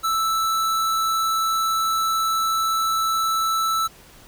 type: tone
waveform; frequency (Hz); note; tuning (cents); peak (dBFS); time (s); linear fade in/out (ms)
square; 1318.5; E6; 0; -20; 0.03-3.88; 20
effects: pink hiss -48 dBFS RMS until 4.27 s